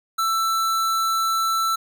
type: tone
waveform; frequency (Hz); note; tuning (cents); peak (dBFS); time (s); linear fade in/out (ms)
square; 1330; E6; +15; -20; 0.18-1.76; 10
effects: none